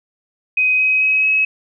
sine tone with pitch steps, 2515 / 2531 / 2547 / 2563 Hz, D#7 / D#7 / D#7 / E7, +18 / +29 / +40 / -49 cents, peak -12 dBFS, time 0.57-1.45 s, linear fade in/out 5 ms, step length 220 ms, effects none

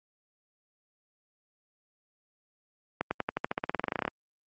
accelerating click train, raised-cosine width 0.5 ms, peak -13 dBFS, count 20, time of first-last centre 3.01-4.079 s, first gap 100 ms, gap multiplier 0.93, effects high-pass 150 Hz 12 dB/octave + Opus 48 kbps

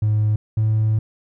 triangle tone pair in turn, 106.7 / 108.88 Hz, G#2 / A2, +47 / -18 cents, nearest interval unison, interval 35 cents, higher second, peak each -12 dBFS, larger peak neither, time 0.02-0.36 / 0.57-0.99 s, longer second, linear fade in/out 5 ms, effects tanh soft clip ceiling -11 dBFS

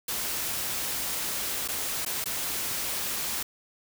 white noise with dropouts, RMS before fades -31 dBFS, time 0.08-3.43 s, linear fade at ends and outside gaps 5 ms, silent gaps 1.678-1.685 / 2.051-2.061 / 2.242-2.257 s, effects none

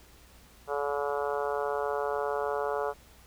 harmonic tone, 143.4 Hz, D3, 41 cents flat, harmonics 3 / 4 / 5 / 6 / 7 / 8 / 9 / 10, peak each -32 / -34 / -36 / -38 / -39 / -40 / -41 / -42 dBFS, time 0.67-2.94 s, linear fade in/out 50 ms, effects added 60 Hz sine -57 dBFS peak until 3.26 s + pink hiss -57 dBFS RMS until 3.26 s

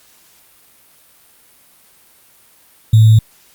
sine tone with sample-and-hold, 110 Hz, A2, in tune, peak -4 dBFS, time 2.93-3.19 s, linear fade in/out 5 ms, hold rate 3675 Hz, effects white hiss -49 dBFS RMS until 3.54 s + Opus 48 kbps

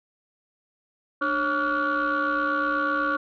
sine tone cluster, 296.5 / 548 / 1141 / 1405 / 1473 Hz, D4 / C#5 / C#6 / F6 / F#6, +17 / -20 / +50 / +10 / -8 cents, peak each -29 / -30 / -25 / -26 / -28 dBFS, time 1.21-3.17 s, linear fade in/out 10 ms, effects tanh soft clip ceiling -17 dBFS

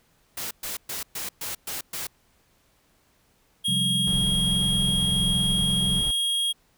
white noise bursts, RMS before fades -32 dBFS, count 7, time 0.37-2.07 s, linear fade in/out 5 ms, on 140 ms, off 120 ms
square tone, 3268 Hz, G#7, 29 cents flat, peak -23 dBFS, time 3.64-6.53 s, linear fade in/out 20 ms
sine chord, C suspended fourth, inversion none, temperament equal, 130.81 / 174.61 / 196 Hz, C3 / F3 / G3, 0 / 0 / 0 cents, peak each -30 dBFS, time 3.68-6.01 s, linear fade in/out 5 ms
brown noise, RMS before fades -32 dBFS, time 4.07-6.11 s, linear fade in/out 2 ms
effects pink hiss -64 dBFS RMS until 6.77 s

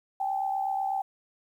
sine tone pair together, 780 / 848.1 Hz, G5 / G#5, -9 / +36 cents, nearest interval minor second, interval 145 cents, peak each -27 / -34 dBFS, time 0.2-1.02 s, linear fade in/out 5 ms, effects 10-bit

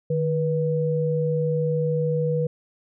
sine tone pair together, 153.33 / 486.8 Hz, D#3 / B4, -25 / -25 cents, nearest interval octave + minor sixth, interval 2000 cents, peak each -23 dBFS, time 0.1-2.47 s, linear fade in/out 5 ms, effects none

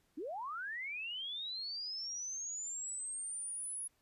sine linear sweep, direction up, 263.9 to 10530 Hz, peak -39 dBFS, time 0.17-3.88 s, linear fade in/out 10 ms, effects pink hiss -75 dBFS RMS until 4.01 s + resampled to 32000 Hz

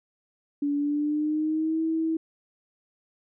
sine tone with pitch glide, 287.4 to 322.6 Hz, D4 to E4, -37 to -37 cents, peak -23 dBFS, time 0.62-2.17 s, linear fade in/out 5 ms, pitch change +200 cents, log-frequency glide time 0.76-1.81 s, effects none

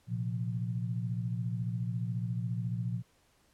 sine chord, Bb suspended second, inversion none, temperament equal, 116.54 / 130.81 / 174.61 Hz, Bb2 / C3 / F3, 0 / 0 / 0 cents, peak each -33 / -39 / -37 dBFS, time 0.07-3.03 s, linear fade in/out 50 ms, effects pink hiss -68 dBFS RMS until 3.53 s + low-pass 12000 Hz 12 dB/octave

